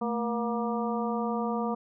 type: harmonic tone with a mistuned harmonic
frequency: 237.4 Hz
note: A#3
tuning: 32 cents sharp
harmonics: 1 / 2 / 3 / 4 / 5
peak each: -30 / -33 / -35 / -36 / -37 dBFS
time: 0.01-1.75 s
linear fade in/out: 10 ms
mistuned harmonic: 1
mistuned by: -110 cents
effects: none